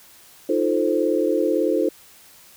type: chord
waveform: sine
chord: F dominant seventh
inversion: third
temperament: equal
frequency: 311.1 / 349.2 / 440 / 523.3 Hz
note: Eb4 / F4 / A4 / C5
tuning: 0 / 0 / 0 / 0 cents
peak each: -23 dBFS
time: 0.49-1.89 s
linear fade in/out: 5 ms
effects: white hiss -49 dBFS RMS until 2.56 s